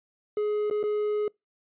triangle tone with dropouts, 420 Hz, G#4, 19 cents sharp, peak -22 dBFS, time 0.37-1.28 s, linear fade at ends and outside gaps 2 ms, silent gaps 0.7-0.71 / 0.83-0.837 s, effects noise-tail reverb RT60 0.2 s tail -26 dB re dry + resampled to 8000 Hz

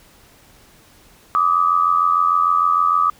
sine tone pair together, 1169.4 / 1256 Hz, D6 / D#6, -8 / +16 cents, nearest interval minor second, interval 124 cents, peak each -16 dBFS, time 1.35-3.1 s, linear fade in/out 0 ms, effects pink hiss -50 dBFS RMS until 3.19 s

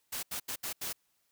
white noise bursts at uneven times, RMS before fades -37 dBFS, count 5, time 0.12-0.23 / 0.31-0.4 / 0.48-0.56 / 0.63-0.73 / 0.81-0.93 s, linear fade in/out 10 ms, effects white hiss -75 dBFS RMS until 1.31 s

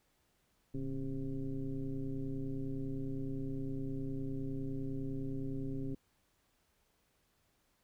sine tone with frequency modulation, 142.9 Hz, D3, 47 cents flat, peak -35 dBFS, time 0.74-5.95 s, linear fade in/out 5 ms, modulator 128 Hz, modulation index 1.6, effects pink hiss -75 dBFS RMS until 7.83 s

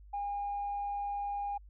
sine tone, 811 Hz, G#5, 41 cents flat, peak -32 dBFS, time 0.13-1.58 s, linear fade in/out 10 ms, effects tanh soft clip ceiling -29 dBFS + added 50 Hz sine -51 dBFS peak until 1.69 s

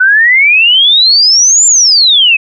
sine exponential two-way sweep, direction up then down, 1476 to 7340 to 2511 Hz, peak -3 dBFS, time 0-2.37 s, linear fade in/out 10 ms, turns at 1.66 s, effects none

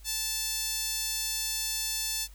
sawtooth tone with high-pass filter, 880 Hz, A5, in tune, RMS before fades -32 dBFS, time 0.04-2.28 s, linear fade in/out 50 ms, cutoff 4900 Hz, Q 1, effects added 50 Hz sine -47 dBFS peak until 2.34 s + white hiss -59 dBFS RMS until 2.34 s

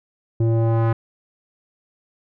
square tone with low-pass filter sweep, 113.9 Hz, A#2, 40 cents flat, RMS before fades -18 dBFS, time 0.4-0.93 s, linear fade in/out 5 ms, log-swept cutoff 360 to 1400 Hz, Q 1.3, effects none

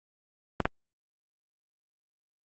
clicks, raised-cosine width 0.5 ms, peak -8 dBFS, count 2, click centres 0.603 / 0.655 s, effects Opus 24 kbps

